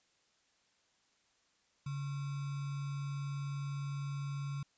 sine tone with sample-and-hold, 140.4 Hz, C#3, 22 cents sharp, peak -36 dBFS, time 1.86-4.63 s, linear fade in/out 5 ms, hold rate 1225 Hz, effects white hiss -73 dBFS RMS until 4.77 s + resampled to 16000 Hz

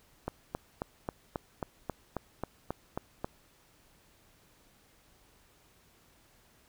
click train, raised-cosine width 1 ms, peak -19 dBFS, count 12, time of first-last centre 0.28-3.245 s, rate 3.71 Hz, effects pink hiss -64 dBFS RMS until 6.68 s

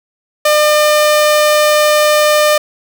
sawtooth tone, 602 Hz, D5, 43 cents sharp, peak -4 dBFS, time 0.45-2.58 s, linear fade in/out 5 ms, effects none

